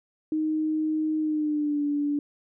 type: tone with pitch glide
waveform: sine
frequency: 311.1 to 290.3 Hz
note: D#4 to D4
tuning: 0 to -20 cents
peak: -23 dBFS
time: 0.32-2.19 s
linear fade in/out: 2 ms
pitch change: -120 cents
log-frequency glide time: 1.19-1.83 s
effects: none